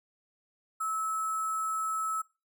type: tone with sample-and-hold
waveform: sine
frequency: 1300 Hz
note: E6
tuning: 24 cents flat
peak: -29 dBFS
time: 0.8-2.22 s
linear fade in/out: 10 ms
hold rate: 8820 Hz
effects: noise-tail reverb RT60 0.3 s tail -22 dB re dry